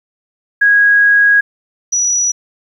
sine tone pair in turn, 1650 / 5868 Hz, G#6 / F#8, -12 / -15 cents, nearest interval octave + minor seventh, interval 2197 cents, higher second, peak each -6 / -11 dBFS, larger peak first, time 0.61-1.41 / 1.92-2.32 s, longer first, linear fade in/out 10 ms, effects 8-bit

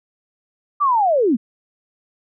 sine linear sweep, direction down, 1200 to 201.8 Hz, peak -13 dBFS, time 0.8-1.37 s, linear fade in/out 20 ms, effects none

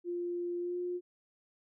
sine tone with pitch glide, 349.7 to 355.8 Hz, F4 to F4, +2 to +32 cents, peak -33 dBFS, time 0.04-1.01 s, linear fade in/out 50 ms, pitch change +30 cents, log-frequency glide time 0.59-0.78 s, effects none

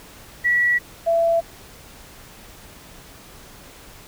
sine tone pair in turn, 1939 / 669.5 Hz, B6 / E5, -32 / +27 cents, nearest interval octave + tritone, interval 1841 cents, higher first, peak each -15 dBFS, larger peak neither, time 0.44-0.79 / 1.06-1.41 s, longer neither, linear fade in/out 20 ms, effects pink hiss -44 dBFS RMS until 4.07 s

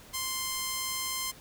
5% pulse tone, 1046.5 Hz, C6, in tune, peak -19 dBFS, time 0.13-1.32 s, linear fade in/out 20 ms, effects pink hiss -52 dBFS RMS until 1.4 s

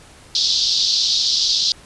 white band-pass noise, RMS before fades -18 dBFS, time 0.35-1.72 s, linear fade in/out 2 ms, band 3600 to 5300 Hz, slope 48 dB/octave, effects pink hiss -45 dBFS RMS until 1.85 s + resampled to 24000 Hz

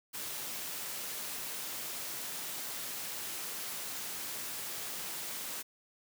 white high-pass noise, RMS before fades -40 dBFS, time 0.13-5.63 s, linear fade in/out 20 ms, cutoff 120 Hz, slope 12 dB/octave, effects none

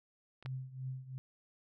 clicks, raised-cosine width 0.3 ms, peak -39 / -29 dBFS, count 2, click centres 0.426 / 0.46 s
sine tone with tremolo, 130.5 Hz, C3, 4 cents flat, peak -36 dBFS, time 0.45-1.18 s, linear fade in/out 0 ms, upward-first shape triangle, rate 2.9 Hz, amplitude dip 85%
effects none

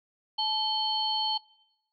sine tone cluster, 868 / 3094 / 4364 Hz, A5 / G7 / C#8, -24 / -23 / -28 cents, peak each -30 dBFS, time 0.38-1.38 s, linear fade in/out 10 ms, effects noise-tail reverb RT60 0.9 s tail -23 dB re dry

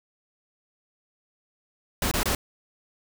pink noise bursts, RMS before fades -25 dBFS, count 3, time 2.02-2.35 s, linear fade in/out 2 ms, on 94 ms, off 24 ms, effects none

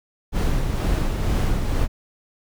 brown noise with tremolo, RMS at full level -19 dBFS, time 0.32-1.88 s, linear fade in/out 50 ms, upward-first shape sine, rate 2.1 Hz, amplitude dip 35%, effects none

